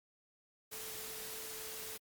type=tone in noise; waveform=sine; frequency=439.2 Hz; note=A4; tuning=3 cents flat; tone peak=-53 dBFS; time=0.71-1.98 s; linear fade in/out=20 ms; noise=white; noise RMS=-45 dBFS; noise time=0.71-1.98 s; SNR=-11 dB; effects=Opus 48 kbps